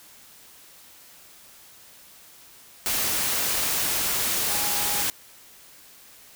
sine tone in noise, 822 Hz, G#5, 18 cents flat, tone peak -35 dBFS, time 4.5-5.03 s, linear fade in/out 0 ms, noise white, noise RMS -25 dBFS, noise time 2.86-5.1 s, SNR -13 dB, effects white hiss -50 dBFS RMS until 6.35 s

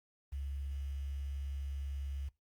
sine tone with quantisation, 69.3 Hz, C#2, in tune, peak -37 dBFS, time 0.32-2.29 s, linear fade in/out 10 ms, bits 10, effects noise-tail reverb RT60 0.2 s tail -21 dB re dry + Opus 32 kbps

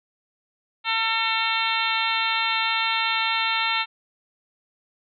harmonic tone with a mistuned harmonic, 450.4 Hz, A4, 40 cents sharp, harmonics 2 / 3 / 4 / 5 / 6 / 7 / 8 / 9, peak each -28 / -28 / -32 / -28 / -28 / -32 / -29 / -32 dBFS, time 0.84-3.86 s, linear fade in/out 50 ms, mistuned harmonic 5, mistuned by -25 cents, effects none

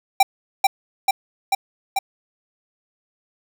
square tone with echo, 784 Hz, G5, in tune, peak -10 dBFS, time 0.2-0.23 s, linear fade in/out 5 ms, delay 440 ms, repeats 4, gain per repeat -2 dB, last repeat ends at 1.99 s, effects none

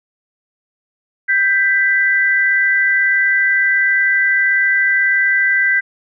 sine tone pair together, 1573 / 1985.5 Hz, G6 / B6, +6 / +9 cents, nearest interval major third, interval 403 cents, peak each -14 dBFS, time 1.28-5.81 s, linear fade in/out 20 ms, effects none

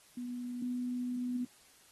sine tone pair in turn, 245.1 / 247.4 Hz, B3 / B3, -13 / +3 cents, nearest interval unison, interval 16 cents, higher second, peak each -37 / -33 dBFS, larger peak second, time 0.17-0.62 / 0.62-1.45 s, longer second, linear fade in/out 5 ms, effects white hiss -62 dBFS RMS until 1.91 s + AAC 32 kbps

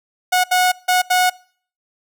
sawtooth tone bursts at uneven times, 731 Hz, F#5, 21 cents flat, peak -9 dBFS, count 4, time 0.32-0.44 / 0.51-0.72 / 0.88-1.02 / 1.1-1.3 s, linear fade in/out 10 ms, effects noise-tail reverb RT60 0.5 s tail -23 dB re dry

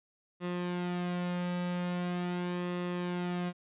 sawtooth tone with flanger, 177.4 Hz, F3, 27 cents sharp, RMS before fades -34 dBFS, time 0.4-3.53 s, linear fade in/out 50 ms, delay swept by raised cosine 1.3 to 2.8 ms, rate 0.42 Hz, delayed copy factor -0.5, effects resampled to 8000 Hz

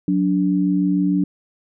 sine tone pair together, 183.38 / 290 Hz, F#3 / D4, -15 / -22 cents, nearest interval minor sixth, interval 793 cents, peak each -18 dBFS, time 0.08-1.24 s, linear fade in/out 2 ms, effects none

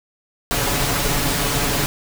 pink noise with comb filter, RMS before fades -20 dBFS, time 0.51-1.86 s, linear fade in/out 0 ms, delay 7 ms, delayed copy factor +0.65, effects none

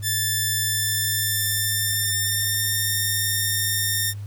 5% pulse tone with pitch glide, 1760 to 1821 Hz, A6 to A#6, 0 to -41 cents, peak -11 dBFS, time 0.02-4.14 s, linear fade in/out 50 ms, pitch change +59 cents, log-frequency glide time 0.64-2.98 s, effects added 102 Hz sine -30 dBFS peak until 4.26 s + pink hiss -53 dBFS RMS until 4.26 s

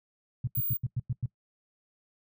sine tone bursts, 124.4 Hz, B2, 13 cents sharp, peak -26 dBFS, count 7, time 0.44-1.26 s, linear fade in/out 5 ms, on 34 ms, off 97 ms
sine tone, 15350 Hz, A#9, 50 cents sharp, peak -28 dBFS, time 0.55-0.77 s, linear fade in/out 5 ms
effects noise-tail reverb RT60 0.1 s tail -21 dB re dry

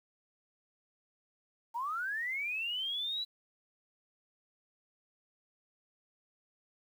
sine linear sweep, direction up, 893 to 3982 Hz, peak -33 dBFS, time 1.74-3.25 s, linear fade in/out 20 ms, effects 10-bit

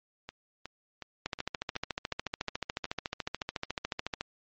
two click trains, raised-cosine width 0.2 ms, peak -14 / -22 dBFS, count 42 / 8, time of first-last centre 1.26-4.21 / 0.29-2.854 s, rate 13.9 / 2.73 Hz, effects low-pass 5000 Hz 12 dB/octave + MP3 32 kbps

